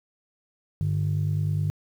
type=tone pair together; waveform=sine; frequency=100.2 / 149.98 Hz; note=G2 / D3; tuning=+38 / +37 cents; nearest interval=perfect fifth; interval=699 cents; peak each=-24 dBFS; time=0.81-1.7 s; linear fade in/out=0 ms; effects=tanh soft clip ceiling -17 dBFS + 9-bit